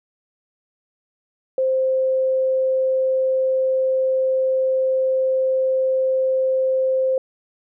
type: tone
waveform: sine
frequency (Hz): 523.3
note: C5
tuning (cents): 0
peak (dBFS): -16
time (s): 1.58-7.18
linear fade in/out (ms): 2
effects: none